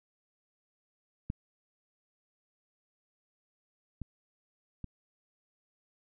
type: clicks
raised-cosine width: 5 ms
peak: -21 / -26 / -27 dBFS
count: 3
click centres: 1.301 / 4.017 / 4.843 s
effects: none